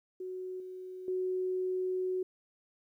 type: tone with level steps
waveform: sine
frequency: 370 Hz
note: F#4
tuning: in tune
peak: -37 / -41 / -30 dBFS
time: 0.2-2.23 s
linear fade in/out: 5 ms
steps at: 0.6 / 1.08 s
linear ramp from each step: 2 ms
effects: 12-bit